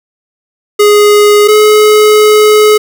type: tone pair in turn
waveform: square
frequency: 415.3 / 425 Hz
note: G#4 / G#4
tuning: 0 / +40 cents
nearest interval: unison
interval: 40 cents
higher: second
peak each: -3 dBFS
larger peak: neither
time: 0.79-1.48 / 1.48-2.78 s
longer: second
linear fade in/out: 10 ms
effects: none